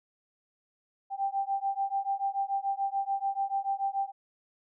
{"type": "beating tone pair", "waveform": "sine", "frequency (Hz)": [784, 790.9], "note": ["G5", "G5"], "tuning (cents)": [0, 15], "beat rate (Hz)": 6.9, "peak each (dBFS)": -31, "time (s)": [1.1, 4.12], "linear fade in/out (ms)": 50, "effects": []}